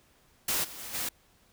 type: noise with level steps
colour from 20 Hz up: white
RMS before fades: -29 / -44 / -41 / -33 dBFS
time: 0.48-1.09 s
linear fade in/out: 5 ms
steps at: 0.63 / 0.78 / 0.93 s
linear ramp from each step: 20 ms
effects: pink hiss -64 dBFS RMS until 1.52 s